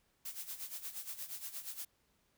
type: noise with tremolo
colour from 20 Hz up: blue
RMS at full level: -42 dBFS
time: 0.25-1.85 s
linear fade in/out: 5 ms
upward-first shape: sine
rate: 8.5 Hz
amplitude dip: 75%
effects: pink hiss -75 dBFS RMS until 2.37 s